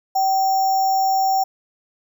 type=tone with sample-and-hold; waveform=sine; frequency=770 Hz; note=G5; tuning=31 cents flat; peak=-15 dBFS; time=0.15-1.44 s; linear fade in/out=10 ms; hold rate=6300 Hz; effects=none